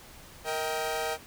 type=chord; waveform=sawtooth; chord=Eb major; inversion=second; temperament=equal with one note detuned; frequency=466.2 / 633.5 / 784 Hz; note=Bb4 / Eb5 / G5; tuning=0 / +31 / 0 cents; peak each=-30 dBFS; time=0.44-1.18 s; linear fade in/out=50 ms; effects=pink hiss -50 dBFS RMS until 1.26 s